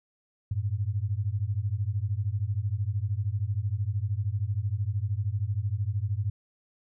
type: beating tone pair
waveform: sine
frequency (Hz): 95.9 / 108.9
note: G2 / A2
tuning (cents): -37 / -17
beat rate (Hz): 13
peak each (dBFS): -29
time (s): 0.51-6.3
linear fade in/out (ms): 5
effects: none